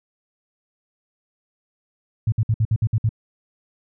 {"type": "tone bursts", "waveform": "sine", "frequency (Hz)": 110, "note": "A2", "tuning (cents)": 0, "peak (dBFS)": -15, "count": 8, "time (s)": [2.27, 3.092], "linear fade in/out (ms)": 5, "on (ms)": 52, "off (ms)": 58, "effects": []}